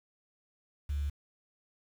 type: tone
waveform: triangle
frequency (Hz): 71.8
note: D2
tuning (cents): -39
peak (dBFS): -26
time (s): 0.89-1.1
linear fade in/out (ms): 10
effects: tanh soft clip ceiling -28 dBFS + 9-bit